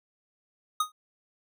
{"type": "tone with exponential decay", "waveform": "square", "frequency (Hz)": 1244.5, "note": "D#6", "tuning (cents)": 0, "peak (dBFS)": -21, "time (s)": [0.8, 0.92], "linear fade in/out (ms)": 5, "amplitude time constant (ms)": 24, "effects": []}